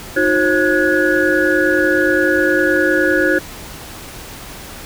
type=tone cluster; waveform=sine; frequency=311.3 / 361 / 537 / 1457 / 1675 Hz; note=D#4 / F#4 / C5 / F#6 / G#6; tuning=+1 / -43 / +45 / -27 / +14 cents; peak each=-18 dBFS; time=0.16-3.39 s; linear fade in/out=10 ms; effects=pink hiss -33 dBFS RMS until 4.85 s